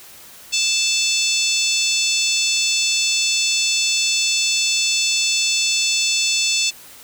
harmonic tone, 880 Hz, A5, in tune, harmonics 3 / 4 / 5 / 6 / 7 / 8 / 9, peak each -22 / -23 / -24 / -25 / -25 / -26 / -27 dBFS, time 0.52-6.71 s, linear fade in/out 20 ms, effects white hiss -42 dBFS RMS until 7.03 s

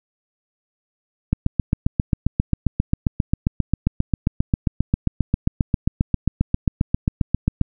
click train, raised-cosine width 5 ms, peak -4 dBFS, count 48, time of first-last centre 1.33-7.613 s, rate 7.48 Hz, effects none

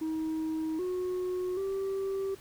sine tone with pitch steps, 317.1 / 364.8 / 388.5 Hz, D#4 / F#4 / G4, +33 / -24 / -16 cents, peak -27 dBFS, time 0.01-2.35 s, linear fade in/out 10 ms, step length 780 ms, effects tanh soft clip ceiling -29 dBFS + pink hiss -54 dBFS RMS until 2.4 s

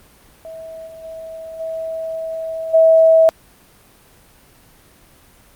sine tone with level steps, 648 Hz, E5, 30 cents flat, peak -30 / -34 / -29 / -22 / -7 dBFS, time 0.45-3.29 s, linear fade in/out 0 ms, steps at 0.86 / 1.03 / 1.59 / 2.73 s, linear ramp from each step 20 ms, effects pink hiss -49 dBFS RMS until 5.55 s + Opus 32 kbps

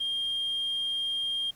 sine tone, 3211 Hz, G7, 41 cents sharp, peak -26 dBFS, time 0-1.51 s, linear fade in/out 10 ms, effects tanh soft clip ceiling -25 dBFS + pink hiss -58 dBFS RMS until 1.55 s

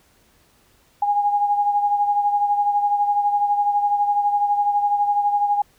sine beating tone pair, 819 / 831 Hz, G#5 / G#5, -24 / +1 cents, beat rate 12 Hz, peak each -17 / -25 dBFS, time 1.02-5.62 s, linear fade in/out 5 ms, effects pink hiss -58 dBFS RMS until 5.78 s

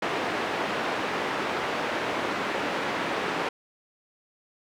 pink band-pass noise, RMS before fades -29 dBFS, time 0.02-3.49 s, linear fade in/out 5 ms, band 320 to 2400 Hz, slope 12 dB/octave, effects none

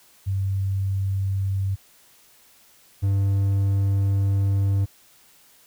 sine / triangle tone pair in turn, 97 / 98.52 Hz, G2 / G2, -18 / +9 cents, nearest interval unison, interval 27 cents, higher second, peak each -21 / -16 dBFS, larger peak second, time 0.26-1.76 / 3.02-4.86 s, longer second, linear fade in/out 20 ms, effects white hiss -55 dBFS RMS until 5.66 s

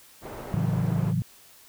white low-pass noise, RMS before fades -38 dBFS, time 0.21-1.14 s, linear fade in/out 50 ms, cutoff 720 Hz, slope 12 dB/octave
sine chord, F# minor seventh, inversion first, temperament equal, 110 / 138.59 / 164.81 / 185 Hz, A2 / C#3 / E3 / F#3, 0 / 0 / 0 / 0 cents, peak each -28 / -28 / -27 / -30 dBFS, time 0.54-1.22 s, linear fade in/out 0 ms
effects white hiss -53 dBFS RMS until 1.68 s

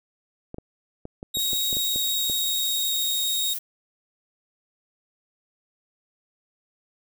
clicks, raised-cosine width 2 ms, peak -22 dBFS, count 10, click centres 0.544 / 0.584 / 1.054 / 1.229 / 1.371 / 1.532 / 1.729 / 1.769 / 1.96 / 2.298 s
sawtooth tone with pitch glide, 3784 to 3747 Hz, A#7 to A#7, +25 to +8 cents, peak -21 dBFS, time 1.34-3.54 s, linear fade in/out 10 ms, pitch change -17 cents, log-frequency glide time 1.74-3.21 s
violet noise, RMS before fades -31 dBFS, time 1.38-3.59 s, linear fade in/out 10 ms
effects none

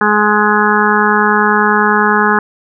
harmonic tone, 210 Hz, G#3, 19 cents sharp, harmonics 1 / 2 / 4 / 5 / 6 / 7 / 8, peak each -16 / -16 / -16 / -16 / -16 / -16 / -16 dBFS, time 0.01-2.39 s, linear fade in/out 2 ms, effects none

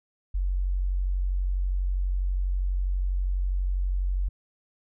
sine tone, 46.13 Hz, F#1, 4 cents flat, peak -23 dBFS, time 0.34-4.29 s, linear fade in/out 10 ms, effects none

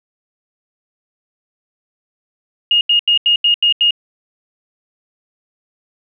sine tone bursts, 2854 Hz, F7, 37 cents sharp, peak -9 dBFS, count 7, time 2.71-3.908 s, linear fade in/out 2 ms, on 100 ms, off 83 ms, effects none

